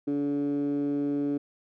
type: tone with band-pass filter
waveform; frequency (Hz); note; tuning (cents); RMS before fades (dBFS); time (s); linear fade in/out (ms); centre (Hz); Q
15% pulse; 143.3; D3; -42; -28; 0.07-1.38; 10; 320; 7.2
effects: none